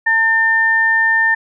sine tone pair together, 900 / 1800 Hz, A5 / A6, +39 / +39 cents, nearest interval octave, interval 1200 cents, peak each -21 / -11 dBFS, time 0.06-1.35 s, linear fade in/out 10 ms, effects none

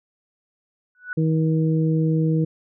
sine tone with exponential growth, 1480 Hz, F#6, in tune, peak -23 dBFS, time 0.95-1.13 s, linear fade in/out 1 ms, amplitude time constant 39 ms
harmonic tone, 159.2 Hz, D#3, 40 cents sharp, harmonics 1 / 2 / 3, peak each -18 / -24 / -28 dBFS, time 1.17-2.45 s, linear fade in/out 10 ms
effects none

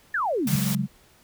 sine exponential sweep, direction down, 1828 to 130.81 Hz, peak -22 dBFS, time 0.14-0.56 s, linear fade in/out 5 ms
sine chord, C# suspended fourth, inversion none, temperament equal, 138.59 / 185 / 207.7 Hz, C#3 / F#3 / G#3, 0 / 0 / 0 cents, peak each -27 dBFS, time 0.45-0.88 s, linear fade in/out 50 ms
white noise, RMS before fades -31 dBFS, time 0.47-0.75 s, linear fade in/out 2 ms
effects pink hiss -57 dBFS RMS until 1.23 s

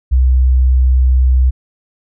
sine tone, 64 Hz, C2, 38 cents flat, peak -6 dBFS, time 0.11-1.51 s, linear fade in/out 20 ms, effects tanh soft clip ceiling -2 dBFS

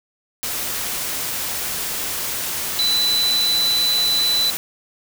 sine tone in noise, 3990 Hz, B7, 17 cents sharp, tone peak -16 dBFS, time 2.79-4.5 s, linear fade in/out 0 ms, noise white, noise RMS -25 dBFS, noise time 0.43-4.57 s, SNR +6 dB, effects none

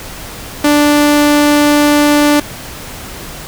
sawtooth tone, 293.7 Hz, D4, in tune, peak -3 dBFS, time 0.64-2.4 s, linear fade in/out 5 ms, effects pink hiss -28 dBFS RMS until 3.47 s

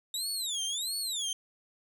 25% pulse tone with vibrato, 3729 Hz, A#7, in tune, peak -27 dBFS, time 0.14-1.33 s, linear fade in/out 2 ms, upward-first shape sine, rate 1.5 Hz, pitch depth 290 cents each way, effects none

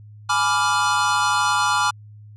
square chord, G# diminished seventh, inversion none, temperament equal with one note detuned, 839.8 / 987.8 / 1174.7 / 1396.9 Hz, G#5 / B5 / D6 / F6, +19 / 0 / 0 / 0 cents, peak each -25 / -24 / -23 / -23 dBFS, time 0.29-1.91 s, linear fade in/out 10 ms, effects added 105 Hz sine -40 dBFS peak until 2.36 s + resampled to 22050 Hz

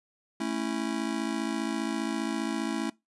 square chord, A major, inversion none, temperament just, 220 / 275 / 330 Hz, A3 / C#4 / E4, 0 / -14 / +2 cents, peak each -34 dBFS, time 0.4-2.9 s, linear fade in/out 5 ms, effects noise-tail reverb RT60 0.2 s tail -22 dB re dry + resampled to 24000 Hz

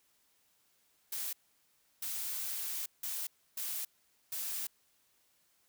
blue noise bursts at uneven times, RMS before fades -38 dBFS, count 5, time 1.12-1.33 / 2.02-2.86 / 3.03-3.27 / 3.57-3.85 / 4.32-4.67 s, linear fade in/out 5 ms, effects white hiss -72 dBFS RMS until 5.68 s

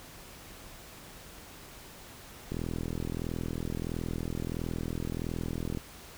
click train, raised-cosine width 3 ms, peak -21 dBFS, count 136, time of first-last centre 2.52-5.773 s, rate 41.5 Hz, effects pink hiss -49 dBFS RMS until 6.17 s

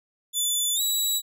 15% pulse tone with pitch glide, 3491 to 3896 Hz, A7 to B7, -14 to -24 cents, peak -16 dBFS, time 0.33-1.22 s, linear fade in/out 50 ms, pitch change +190 cents, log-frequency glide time 0.75-0.81 s, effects none

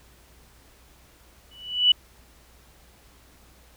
sine tone with exponential growth, 2960 Hz, F#7, in tune, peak -11 dBFS, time 1.51-1.92 s, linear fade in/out 5 ms, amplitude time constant 89 ms, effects added 60 Hz sine -56 dBFS peak until 3.76 s + pink hiss -56 dBFS RMS until 3.76 s

